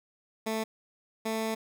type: tone pair in turn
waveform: 15% pulse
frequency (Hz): 220.7 / 221.6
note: A3 / A3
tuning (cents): +5 / +13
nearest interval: unison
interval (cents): 8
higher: second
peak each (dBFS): -23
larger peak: neither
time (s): 0.46-0.64 / 1.25-1.55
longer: second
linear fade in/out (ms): 10
effects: none